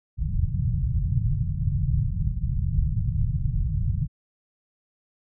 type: low-pass noise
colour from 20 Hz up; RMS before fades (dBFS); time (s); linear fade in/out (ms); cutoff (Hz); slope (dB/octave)
white; -24; 0.17-4.08; 50; 150; 48
effects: none